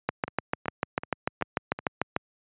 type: two click trains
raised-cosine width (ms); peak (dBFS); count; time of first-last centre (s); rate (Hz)
0.5; -9 / -19; 15 / 5; 0.09-2.164 / 0.28-1.789; 6.75 / 2.65
effects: high-pass 100 Hz 12 dB/octave + resampled to 8000 Hz